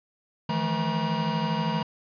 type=tone cluster; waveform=square; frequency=156.9 / 169.5 / 215.7 / 952 Hz; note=D#3 / E3 / A3 / A#5; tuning=+15 / +49 / -34 / +36 cents; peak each=-31 dBFS; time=0.49-1.83 s; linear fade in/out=5 ms; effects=resampled to 11025 Hz